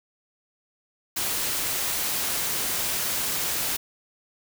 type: noise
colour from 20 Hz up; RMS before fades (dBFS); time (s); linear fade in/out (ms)
white; -27; 1.16-3.77; 10
effects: none